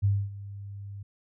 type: tone with ADSR envelope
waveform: sine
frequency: 100 Hz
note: G2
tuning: 35 cents sharp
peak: -19 dBFS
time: 0.02-1.03 s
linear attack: 26 ms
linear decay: 250 ms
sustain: -18 dB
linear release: 7 ms
effects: none